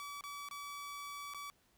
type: tone with dropouts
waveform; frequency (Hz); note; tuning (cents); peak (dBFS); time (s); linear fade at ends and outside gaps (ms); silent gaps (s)
sawtooth; 1146; D6; -43; -40; 0-1.5; 0; 0.209-0.238 / 0.487-0.511 / 1.337-1.346
effects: pink hiss -72 dBFS RMS until 1.77 s